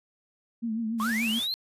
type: tone with vibrato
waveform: sine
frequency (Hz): 225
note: A3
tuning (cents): +39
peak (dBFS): -27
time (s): 0.62-1.4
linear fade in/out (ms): 20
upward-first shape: triangle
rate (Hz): 6.9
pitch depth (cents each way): 81
type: noise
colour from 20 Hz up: white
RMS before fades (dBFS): -39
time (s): 0.98-1.48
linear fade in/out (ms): 50
type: linear sweep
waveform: triangle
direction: up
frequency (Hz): 1033 to 4260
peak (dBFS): -26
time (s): 1-1.54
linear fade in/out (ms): 0
effects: resampled to 32000 Hz